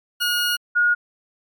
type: tone pair in turn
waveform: 20% pulse / sine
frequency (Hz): 1439 / 1439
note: F#6 / F#6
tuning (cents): -49 / -49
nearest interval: unison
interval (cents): 0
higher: neither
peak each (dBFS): -14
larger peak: neither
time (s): 0.2-0.57 / 0.75-0.95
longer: first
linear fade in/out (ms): 20
effects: MP3 96 kbps